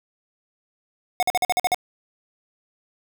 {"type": "tone bursts", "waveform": "square", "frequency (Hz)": 728, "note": "F#5", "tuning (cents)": -28, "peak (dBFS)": -18, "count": 8, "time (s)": [1.2, 1.745], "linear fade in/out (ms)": 0, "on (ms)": 27, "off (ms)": 47, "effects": ["8-bit"]}